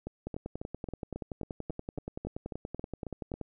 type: two click trains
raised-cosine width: 2 ms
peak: -24 / -23 dBFS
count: 13 / 34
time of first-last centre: 0.07-3.34 / 0.27-3.413 s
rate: 3.67 / 10.5 Hz
effects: none

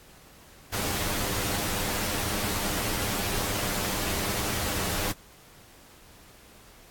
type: noise with comb filter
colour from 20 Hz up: pink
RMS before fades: -29 dBFS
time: 0.72-5.13 s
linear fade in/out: 20 ms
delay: 9.9 ms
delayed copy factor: +0.6
effects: pink hiss -53 dBFS RMS until 6.9 s + AAC 64 kbps

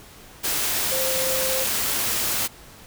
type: tone in noise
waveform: sine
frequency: 524 Hz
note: C5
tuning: 2 cents sharp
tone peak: -26 dBFS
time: 0.91-1.65 s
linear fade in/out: 20 ms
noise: white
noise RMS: -24 dBFS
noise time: 0.43-2.48 s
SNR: -5 dB
effects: pink hiss -46 dBFS RMS until 2.86 s

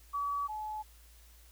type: tone pair in turn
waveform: sine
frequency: 1141 / 856.5 Hz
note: C#6 / A5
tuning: +50 / -47 cents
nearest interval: perfect fourth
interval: 497 cents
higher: first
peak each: -31 / -36 dBFS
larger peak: first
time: 0.13-0.48 / 0.48-0.83 s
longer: neither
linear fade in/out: 20 ms
effects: added 57 Hz sine -56 dBFS peak until 1.51 s + white hiss -62 dBFS RMS until 1.51 s

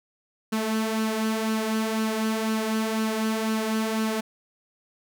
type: tone with flanger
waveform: sawtooth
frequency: 220 Hz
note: A3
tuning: in tune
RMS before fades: -26 dBFS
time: 0.52-4.21 s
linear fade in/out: 10 ms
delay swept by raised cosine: 0.69 to 3.89 ms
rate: 2 Hz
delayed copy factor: +0.5
effects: none

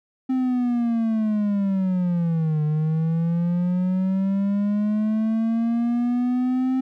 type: linear two-way sweep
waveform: triangle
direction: down then up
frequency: 261.6 to 150.7 to 261.6 Hz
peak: -17 dBFS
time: 0.29-6.81 s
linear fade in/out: 10 ms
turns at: 2.63 s
effects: none

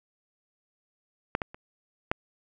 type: clicks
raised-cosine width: 0.5 ms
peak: -10 / -15 / -28 / -9 dBFS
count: 4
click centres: 1.351 / 1.418 / 1.545 / 2.115 s
effects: none

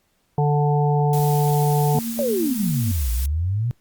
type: harmonic tone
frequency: 146.83 Hz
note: D3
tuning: in tune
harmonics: 1 / 3 / 5 / 6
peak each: -17 / -24 / -25 / -27 dBFS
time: 0.38-1.99 s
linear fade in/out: 2 ms
type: noise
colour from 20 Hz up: blue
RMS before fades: -32 dBFS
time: 1.13-3.26 s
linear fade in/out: 2 ms
type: tone with tremolo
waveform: sine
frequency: 230.7 Hz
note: A#3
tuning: 18 cents flat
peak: -23 dBFS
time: 1.94-2.92 s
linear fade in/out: 10 ms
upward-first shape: sine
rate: 8.6 Hz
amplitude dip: 45%
type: exponential two-way sweep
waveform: sine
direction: down then up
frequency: 601 to 56.9 to 125.7 Hz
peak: -19 dBFS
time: 2.19-3.71 s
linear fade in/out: 0 ms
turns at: 3.11 s
effects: pink hiss -66 dBFS RMS until 3.8 s + Opus 48 kbps

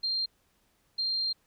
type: tone bursts at uneven times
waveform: sine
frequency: 4186 Hz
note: C8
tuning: in tune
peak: -27 dBFS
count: 2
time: 0.03-0.26 / 0.98-1.33 s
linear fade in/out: 10 ms
effects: pink hiss -70 dBFS RMS until 1.46 s

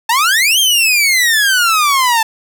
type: exponential two-way sweep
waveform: sawtooth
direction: up then down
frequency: 876 to 3240 to 876 Hz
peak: -6 dBFS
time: 0.09-2.23 s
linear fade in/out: 5 ms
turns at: 0.59 s
effects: none

